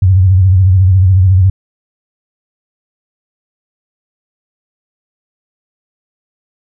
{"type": "tone with vibrato", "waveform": "sine", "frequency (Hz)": 93.6, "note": "F#2", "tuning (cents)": 20, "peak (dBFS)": -4, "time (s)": [0.02, 1.5], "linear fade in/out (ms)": 5, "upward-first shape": "sine", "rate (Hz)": 14, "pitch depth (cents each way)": 86, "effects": []}